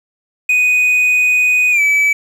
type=tone with pitch glide; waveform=triangle; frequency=2489 to 2296 Hz; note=D#7 to D7; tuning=0 to -40 cents; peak=-8 dBFS; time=0.49-2.13 s; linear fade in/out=5 ms; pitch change=-140 cents; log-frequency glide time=1.71-1.81 s; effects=7-bit